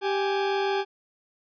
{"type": "tone pair together", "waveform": "40% pulse", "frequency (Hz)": [392, 830.6], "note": ["G4", "G#5"], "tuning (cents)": [0, 0], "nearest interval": "octave + minor second", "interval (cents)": 1300, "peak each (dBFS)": [-24, -28], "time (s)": [0.01, 0.85], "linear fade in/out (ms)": 50, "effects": ["resampled to 11025 Hz"]}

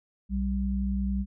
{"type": "tone pair together", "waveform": "sine", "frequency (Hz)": [61.74, 196.01], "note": ["B1", "G3"], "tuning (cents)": [0, 0], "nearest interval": "octave + minor sixth", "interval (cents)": 2000, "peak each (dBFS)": -28, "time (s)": [0.29, 1.26], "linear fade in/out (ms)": 50, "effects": []}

